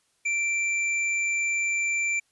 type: tone with hard clipping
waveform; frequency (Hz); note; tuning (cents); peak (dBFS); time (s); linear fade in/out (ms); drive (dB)
triangle; 2349; D7; 0; -25; 0.25-2.2; 10; 17
effects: white hiss -69 dBFS RMS until 2.31 s + resampled to 24000 Hz